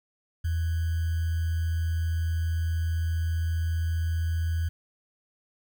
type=tone with sample-and-hold; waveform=sine; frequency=82.41 Hz; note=E2; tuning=in tune; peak=-24 dBFS; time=0.44-4.69 s; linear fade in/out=10 ms; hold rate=1575 Hz; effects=none